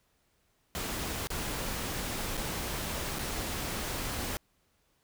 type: noise with dropouts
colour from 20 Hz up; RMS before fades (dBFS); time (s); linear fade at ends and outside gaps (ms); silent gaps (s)
pink; -35; 0.75-4.37; 0; 1.271-1.303 / 2.37-2.376 / 3.186-3.192
effects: pink hiss -72 dBFS RMS until 5.03 s